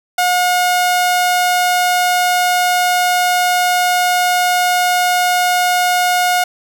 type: tone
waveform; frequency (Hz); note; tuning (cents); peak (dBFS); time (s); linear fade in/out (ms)
sawtooth; 720; F#5; -47; -8; 0.18-6.44; 5
effects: none